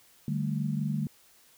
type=chord; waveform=sine; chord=D suspended fourth; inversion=none; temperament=equal with one note detuned; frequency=149.31 / 196 / 220 Hz; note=D3 / G3 / A3; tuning=+29 / 0 / 0 cents; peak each=-30 / -33 / -33 dBFS; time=0.28-1.07 s; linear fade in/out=2 ms; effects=white hiss -60 dBFS RMS until 1.57 s